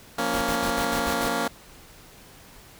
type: chord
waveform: 10% pulse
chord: Bb minor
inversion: second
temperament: just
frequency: 174.81 / 233.1 / 279.7 Hz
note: F3 / Bb3 / Db4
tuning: +2 / 0 / +16 cents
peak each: -25 / -19 / -20 dBFS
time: 0.18-1.48 s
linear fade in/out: 5 ms
type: noise bursts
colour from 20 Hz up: pink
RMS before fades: -31 dBFS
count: 7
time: 0.33-1.292 s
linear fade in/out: 10 ms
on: 86 ms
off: 60 ms
effects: pink hiss -49 dBFS RMS until 2.79 s